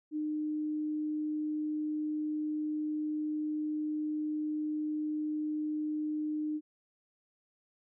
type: tone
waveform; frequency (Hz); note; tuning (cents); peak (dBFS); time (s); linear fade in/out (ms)
sine; 304.5; D#4; -37; -31; 0.11-6.61; 50
effects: none